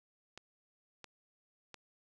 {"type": "clicks", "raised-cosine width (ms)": 0.2, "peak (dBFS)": -30, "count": 3, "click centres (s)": [0.376, 1.043, 1.743], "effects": []}